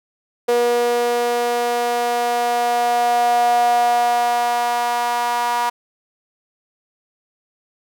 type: tone with high-pass filter sweep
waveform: sawtooth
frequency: 240 Hz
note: B3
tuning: 49 cents flat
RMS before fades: -18 dBFS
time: 0.48-5.7 s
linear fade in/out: 10 ms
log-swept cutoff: 520 to 890 Hz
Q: 6.9
effects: none